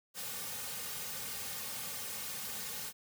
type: noise with comb filter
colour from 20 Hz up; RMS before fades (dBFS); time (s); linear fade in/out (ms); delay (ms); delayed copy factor
white; -41; 0.14-2.93; 50; 3; -0.9
effects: none